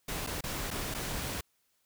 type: noise with dropouts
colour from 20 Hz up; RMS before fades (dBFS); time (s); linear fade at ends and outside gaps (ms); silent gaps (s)
pink; -36; 0.08-1.41; 5; 0.266-0.271 / 0.409-0.437 / 0.706-0.711 / 0.942-0.946
effects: white hiss -74 dBFS RMS until 1.85 s